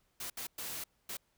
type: noise bursts at uneven times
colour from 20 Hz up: white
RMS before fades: -41 dBFS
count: 4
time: 0.2-0.3 / 0.37-0.47 / 0.58-0.84 / 1.09-1.17 s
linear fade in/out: 5 ms
effects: pink hiss -75 dBFS RMS until 1.37 s